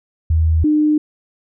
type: tone pair in turn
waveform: sine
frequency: 80.2 / 302.8 Hz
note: E2 / D#4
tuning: -47 / -47 cents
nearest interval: octave + major seventh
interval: 2300 cents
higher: second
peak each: -11 dBFS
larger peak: neither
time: 0.3-0.64 / 0.64-0.98 s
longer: neither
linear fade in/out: 5 ms
effects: none